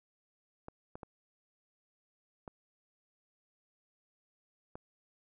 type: clicks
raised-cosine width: 1 ms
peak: -30 dBFS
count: 5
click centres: 0.684 / 0.955 / 1.032 / 2.478 / 4.755 s
effects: none